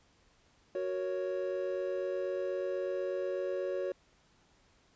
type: chord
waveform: triangle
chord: F# major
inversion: none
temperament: equal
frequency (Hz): 370 / 466.2 / 554.4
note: F#4 / A#4 / C#5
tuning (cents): 0 / 0 / 0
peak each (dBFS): -34 / -39 / -33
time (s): 0.75-3.92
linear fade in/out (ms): 2
effects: pink hiss -67 dBFS RMS until 4.95 s + resampled to 16000 Hz